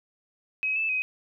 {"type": "tone with pitch steps", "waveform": "sine", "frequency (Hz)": [2544, 2628, 2522], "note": ["D#7", "E7", "D#7"], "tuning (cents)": [38, -6, 23], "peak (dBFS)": -24, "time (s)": [0.63, 1.02], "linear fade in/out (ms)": 0, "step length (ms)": 130, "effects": []}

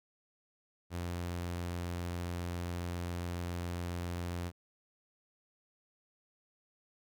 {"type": "tone", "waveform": "sawtooth", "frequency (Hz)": 87.31, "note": "F2", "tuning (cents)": 0, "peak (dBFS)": -32, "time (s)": [0.9, 4.52], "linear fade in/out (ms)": 50, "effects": []}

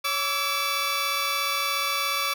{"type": "tone cluster", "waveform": "15% pulse", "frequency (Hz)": [558, 1153, 1326], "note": ["C#5", "D6", "E6"], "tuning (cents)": [11, -32, 10], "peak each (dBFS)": [-28, -19, -25], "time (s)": [0.04, 2.34], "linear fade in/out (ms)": 10, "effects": ["9-bit"]}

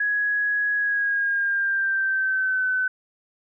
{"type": "tone with pitch glide", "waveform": "sine", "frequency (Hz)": [1670, 1513.8], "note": ["G#6", "F#6"], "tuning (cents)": [9, 39], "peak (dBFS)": -20, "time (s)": [0, 2.88], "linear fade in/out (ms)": 5, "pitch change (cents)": -170, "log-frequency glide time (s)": [0.75, 2.66], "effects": []}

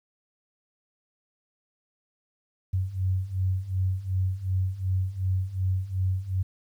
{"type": "beating tone pair", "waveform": "sine", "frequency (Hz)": [92.1, 94.8], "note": ["F#2", "F#2"], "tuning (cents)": [-7, 43], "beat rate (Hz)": 2.7, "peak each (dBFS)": [-29, -26], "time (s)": [2.73, 6.43], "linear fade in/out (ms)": 10, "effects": ["10-bit"]}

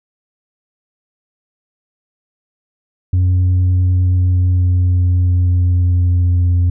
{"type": "tone with pitch glide", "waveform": "sine", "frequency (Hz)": [91, 88.21], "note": ["F#2", "F2"], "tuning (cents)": [-28, 18], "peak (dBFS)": -7, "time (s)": [3.13, 6.7], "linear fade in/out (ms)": 5, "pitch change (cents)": -54, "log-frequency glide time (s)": [3.92, 6.55], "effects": ["tanh soft clip ceiling -9 dBFS"]}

